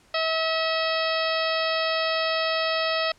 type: harmonic tone with a mistuned harmonic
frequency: 645 Hz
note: E5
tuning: 38 cents flat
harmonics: 1 / 2 / 3 / 4 / 5 / 6 / 7 / 8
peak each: -26 / -29 / -31 / -32 / -33 / -34 / -34 / -35 dBFS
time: 0.14-3.12 s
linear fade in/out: 5 ms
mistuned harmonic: 7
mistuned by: -17 cents
effects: pink hiss -58 dBFS RMS until 3.18 s + low-pass 9000 Hz 12 dB/octave